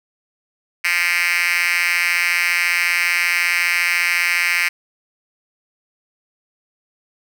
5% pulse tone with high-pass filter, 174.61 Hz, F3, in tune, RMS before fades -18 dBFS, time 0.84-4.69 s, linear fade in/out 10 ms, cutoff 2200 Hz, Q 3.9, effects none

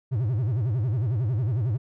triangle tone with vibrato, 116 Hz, A#2, 8 cents flat, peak -20 dBFS, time 0.11-1.78 s, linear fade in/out 20 ms, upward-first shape sine, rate 11 Hz, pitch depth 260 cents each way, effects none

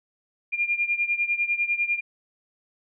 sine beating tone pair, 2400 / 2410 Hz, D7 / D7, +37 / +44 cents, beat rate 10 Hz, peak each -24 / -27 dBFS, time 0.52-2.01 s, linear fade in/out 20 ms, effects none

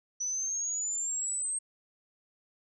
sine exponential sweep, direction up, 5920 to 8430 Hz, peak -30 dBFS, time 0.2-1.59 s, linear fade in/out 10 ms, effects none

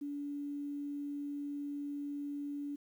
sine tone with quantisation, 287.2 Hz, D4, 39 cents flat, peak -37 dBFS, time 0.01-2.76 s, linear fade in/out 10 ms, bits 11, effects none

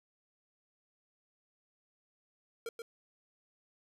square tone with echo, 460.3 Hz, A#4, 22 cents flat, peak -38 dBFS, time 2.66-2.69 s, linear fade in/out 2 ms, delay 130 ms, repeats 1, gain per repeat -4 dB, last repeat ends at 2.82 s, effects resampled to 32000 Hz + 11-bit

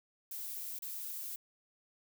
violet noise with dropouts, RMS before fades -42 dBFS, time 0.31-1.36 s, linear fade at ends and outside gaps 5 ms, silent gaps 0.79-0.821 s, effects none

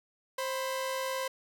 sawtooth tone pair together, 528 / 996.7 Hz, C5 / B5, +16 / +16 cents, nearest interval major seventh, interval 1100 cents, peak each -29 / -34 dBFS, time 0.38-1.28 s, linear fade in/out 5 ms, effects none

